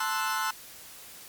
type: chord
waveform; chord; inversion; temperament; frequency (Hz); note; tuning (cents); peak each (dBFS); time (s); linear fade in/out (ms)
40% pulse; F# half-diminished seventh; first; equal; 880 / 1046.5 / 1318.5 / 1480; A5 / C6 / E6 / F#6; 0 / 0 / 0 / 0; -32; 0-0.51; 5
effects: white hiss -47 dBFS RMS until 1.28 s + MP3 96 kbps